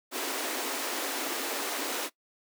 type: high-pass noise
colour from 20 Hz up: pink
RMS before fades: -33 dBFS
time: 0.11-2.1 s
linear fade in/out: 50 ms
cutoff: 250 Hz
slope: 96 dB/octave
effects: noise-tail reverb RT60 0.1 s tail -19 dB re dry